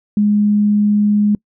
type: tone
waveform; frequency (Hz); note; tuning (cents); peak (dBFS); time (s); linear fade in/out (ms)
sine; 207.7; G#3; 0; -10; 0.17-1.35; 2
effects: noise-tail reverb RT60 0.1 s tail -26 dB re dry